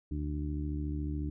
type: harmonic tone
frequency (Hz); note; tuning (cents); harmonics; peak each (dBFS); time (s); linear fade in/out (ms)
73.9; D2; +11; 1 / 2 / 3 / 4 / 5; -34 / -39 / -47 / -38 / -50; 0.11-1.3; 5
effects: none